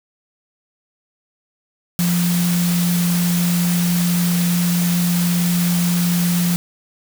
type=tone in noise; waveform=sine; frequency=174.61 Hz; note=F3; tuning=in tune; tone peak=-15 dBFS; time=1.99-6.56 s; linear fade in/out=0 ms; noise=white; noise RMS=-25 dBFS; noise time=1.99-6.56 s; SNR=+7 dB; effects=none